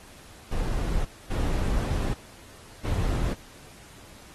brown noise bursts at uneven times, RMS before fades -26 dBFS, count 3, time 0.51-1.05 / 1.3-2.14 / 2.84-3.34 s, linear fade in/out 10 ms, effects pink hiss -50 dBFS RMS until 4.34 s + AAC 32 kbps

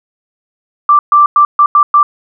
sine tone bursts at uneven times, 1174.7 Hz, D6, in tune, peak -3 dBFS, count 6, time 0.89-0.99 / 1.12-1.26 / 1.36-1.45 / 1.59-1.66 / 1.75-1.83 / 1.94-2.03 s, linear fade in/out 2 ms, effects none

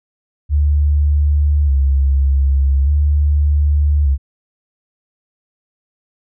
sine tone with vibrato, 70.8 Hz, C#2, 37 cents sharp, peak -10 dBFS, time 0.49-4.18 s, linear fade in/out 50 ms, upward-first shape square, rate 0.42 Hz, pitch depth 60 cents each way, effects none

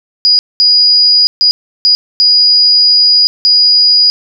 sine tone bursts at uneven times, 4904 Hz, D#8, 26 cents flat, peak -4 dBFS, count 6, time 0.25-0.39 / 0.6-1.27 / 1.41-1.51 / 1.85-1.95 / 2.2-3.27 / 3.45-4.1 s, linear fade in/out 0 ms, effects none

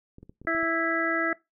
clicks, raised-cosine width 3 ms, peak -33 dBFS, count 7, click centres 0.184 / 0.23 / 0.295 / 0.416 / 0.45 / 0.549 / 0.63 s
harmonic tone, 329.6 Hz, E4, in tune, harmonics 1 / 2 / 4 / 5 / 6, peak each -30 / -30 / -30 / -30 / -30 dBFS, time 0.47-1.33 s, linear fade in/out 2 ms
effects noise-tail reverb RT60 0.2 s tail -21 dB re dry

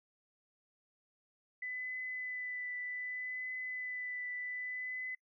sine tone with vibrato, 2000 Hz, B6, 21 cents sharp, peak -38 dBFS, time 1.62-5.15 s, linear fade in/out 5 ms, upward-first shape triangle, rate 0.65 Hz, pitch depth 16 cents each way, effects noise-tail reverb RT60 0.1 s tail -25 dB re dry

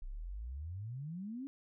sine exponential sweep, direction up, 30 to 283.6 Hz, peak -40 dBFS, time 0.02-1.47 s, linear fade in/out 0 ms, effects none

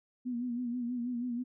sine tone with vibrato, 243.1 Hz, B3, 27 cents flat, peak -32 dBFS, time 0.25-1.44 s, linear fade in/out 20 ms, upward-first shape sine, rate 6.2 Hz, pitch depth 60 cents each way, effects none

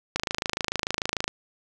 click train, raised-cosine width 0.2 ms, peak -8 dBFS, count 31, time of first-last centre 0.16-1.279 s, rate 26.8 Hz, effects none

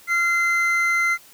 triangle tone pair together, 1379.6 / 2067 Hz, F6 / C7, -22 / -22 cents, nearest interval perfect fifth, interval 700 cents, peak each -21 / -17 dBFS, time 0.07-1.18 s, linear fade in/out 50 ms, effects white hiss -49 dBFS RMS until 1.33 s

